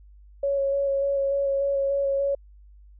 sine tone with vibrato, 554.4 Hz, C#5, in tune, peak -21 dBFS, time 0.43-2.35 s, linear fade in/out 5 ms, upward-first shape square, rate 3.4 Hz, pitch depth 12 cents each way, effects added 50 Hz sine -47 dBFS peak until 2.99 s

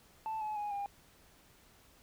sine tone with pitch steps, 880 / 854.5 / 829.7 / 805.6 Hz, A5 / G#5 / G#5 / G5, 0 / +49 / -2 / +47 cents, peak -33 dBFS, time 0.26-0.86 s, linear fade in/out 0 ms, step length 150 ms, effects tanh soft clip ceiling -33 dBFS + pink hiss -63 dBFS RMS until 2.02 s

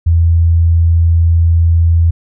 sine tone, 83.5 Hz, E2, 23 cents sharp, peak -6 dBFS, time 0.06-2.11 s, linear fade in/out 10 ms, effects none

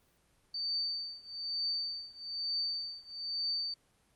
sine tone with tremolo, 4583 Hz, D8, 43 cents flat, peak -30 dBFS, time 0.54-3.74 s, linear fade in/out 5 ms, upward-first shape triangle, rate 1.1 Hz, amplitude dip 95%, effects pink hiss -70 dBFS RMS until 4.15 s + Opus 24 kbps

